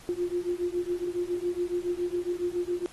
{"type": "beating tone pair", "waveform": "sine", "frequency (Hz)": [349.2, 356.4], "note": ["F4", "F4"], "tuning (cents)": [0, 35], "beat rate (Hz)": 7.2, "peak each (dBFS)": -30, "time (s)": [0.09, 2.86], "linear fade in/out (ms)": 0, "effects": ["pink hiss -51 dBFS RMS until 2.92 s", "AAC 32 kbps"]}